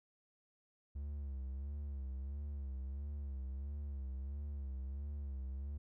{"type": "tone with vibrato", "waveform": "triangle", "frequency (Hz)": 69, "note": "C#2", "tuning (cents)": -7, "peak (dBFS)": -38, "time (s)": [0.95, 5.78], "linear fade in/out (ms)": 10, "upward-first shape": "sine", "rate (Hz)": 1.5, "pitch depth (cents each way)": 87, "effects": []}